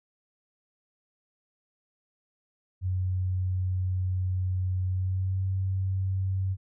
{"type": "tone with pitch glide", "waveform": "sine", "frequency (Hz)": [92.4, 95.05], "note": ["F#2", "F#2"], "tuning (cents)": [-2, 47], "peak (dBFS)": -25, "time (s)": [2.81, 6.57], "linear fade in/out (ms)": 50, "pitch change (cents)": 49, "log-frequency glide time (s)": [4.86, 5.44], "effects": []}